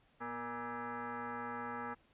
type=tone with frequency modulation; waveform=sine; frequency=242.9 Hz; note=B3; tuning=29 cents flat; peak=-39 dBFS; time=0.2-1.95 s; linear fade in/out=20 ms; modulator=357 Hz; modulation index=4.1; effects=pink hiss -70 dBFS RMS until 2.13 s + resampled to 8000 Hz